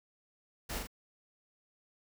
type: noise with echo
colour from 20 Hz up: pink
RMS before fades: -39 dBFS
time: 0.69-0.79 s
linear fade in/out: 10 ms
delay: 41 ms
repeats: 2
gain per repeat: -3 dB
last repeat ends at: 0.872 s
effects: none